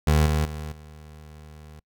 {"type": "tone with level steps", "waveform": "25% pulse", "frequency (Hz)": 76.3, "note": "D#2", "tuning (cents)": -33, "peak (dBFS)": [-13, -17, -28, -39], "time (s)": [0.07, 1.8], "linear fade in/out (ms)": 5, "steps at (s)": [0.26, 0.45, 0.72], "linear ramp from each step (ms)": 2, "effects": ["noise-tail reverb RT60 0.1 s tail -26 dB re dry"]}